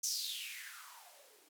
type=noise with band-pass filter sweep; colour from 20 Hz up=violet; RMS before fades=-44 dBFS; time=0.03-1.49 s; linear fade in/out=10 ms; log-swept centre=6200 to 320 Hz; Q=6.2; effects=none